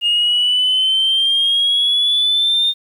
sine exponential sweep, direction up, 2837 to 3648 Hz, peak -11 dBFS, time 0.01-2.74 s, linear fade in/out 50 ms, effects tanh soft clip ceiling -9 dBFS + 8-bit

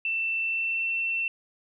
sine tone with pitch glide, 2675 to 2695 Hz, E7 to E7, +25 to +38 cents, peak -25 dBFS, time 0.05-1.28 s, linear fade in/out 2 ms, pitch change +13 cents, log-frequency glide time 0.42-0.9 s, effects none

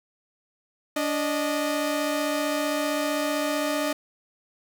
sawtooth tone pair together, 290 / 615.5 Hz, D4 / D#5, -22 / -19 cents, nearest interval octave + minor second, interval 1303 cents, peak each -23 dBFS, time 0.96-3.93 s, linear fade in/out 5 ms, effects none

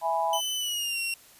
sine chord, E major, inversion none, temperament equal, 659.3 / 830.6 / 987.8 Hz, E5 / G#5 / B5, 0 / 0 / 0 cents, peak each -29 / -27 / -29 dBFS, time 0.01-0.41 s, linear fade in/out 50 ms
sawtooth tone with pitch glide, 3023 to 2740 Hz, F#7 to F7, +36 to -34 cents, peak -25 dBFS, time 0.33-1.14 s, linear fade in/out 2 ms, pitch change -170 cents, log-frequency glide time 0.56-0.99 s
effects white hiss -54 dBFS RMS until 1.39 s + resampled to 32000 Hz

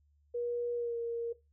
sine tone with pitch glide, 479.3 to 467 Hz, A#4 to A#4, +48 to +3 cents, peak -32 dBFS, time 0.34-1.33 s, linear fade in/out 10 ms, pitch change -45 cents, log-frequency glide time 0.74-0.97 s, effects noise-tail reverb RT60 0.2 s tail -17 dB re dry + added 73 Hz sine -66 dBFS peak until 1.52 s

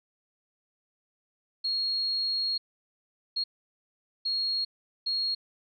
sine tone bursts at uneven times, 4288 Hz, C8, 42 cents sharp, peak -26 dBFS, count 4, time 1.64-2.58 / 3.36-3.44 / 4.25-4.65 / 5.06-5.35 s, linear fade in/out 10 ms, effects none

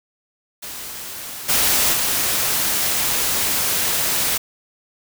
white noise with level steps, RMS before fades -32 / -17 / -20 dBFS, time 0.62-4.38 s, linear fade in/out 10 ms, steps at 1.48 / 1.92 s, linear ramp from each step 20 ms, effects none

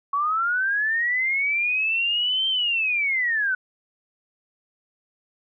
sine linear two-way sweep, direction up then down, 1108.7 to 3147 to 1475 Hz, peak -20 dBFS, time 0.13-3.55 s, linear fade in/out 5 ms, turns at 2.48 s, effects none

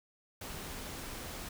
pink noise, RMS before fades -43 dBFS, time 0.41-1.49 s, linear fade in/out 5 ms, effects none

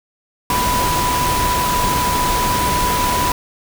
sine tone in noise, 987.8 Hz, B5, in tune, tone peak -17 dBFS, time 0.5-3.32 s, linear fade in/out 2 ms, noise pink, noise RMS -20 dBFS, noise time 0.5-3.32 s, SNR 0 dB, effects none

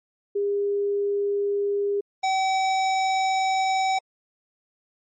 sine / square tone pair in turn, 404.4 / 763.4 Hz, G#4 / G5, -46 / -46 cents, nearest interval major seventh, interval 1100 cents, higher second, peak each -21 dBFS, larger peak neither, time 0.35-2.01 / 2.23-3.99 s, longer second, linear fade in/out 10 ms, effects MP3 32 kbps

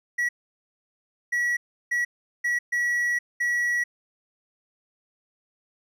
triangle tone bursts at uneven times, 1930 Hz, B6, 40 cents flat, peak -20 dBFS, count 6, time 0.18-0.29 / 1.32-1.57 / 1.91-2.05 / 2.44-2.59 / 2.72-3.19 / 3.4-3.84 s, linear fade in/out 10 ms, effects none

